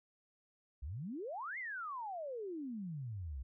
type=exponential two-way sweep; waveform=sine; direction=up then down; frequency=60.2 to 2163 to 60.2 Hz; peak=-40 dBFS; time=0.82-3.43 s; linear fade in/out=10 ms; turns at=1.58 s; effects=none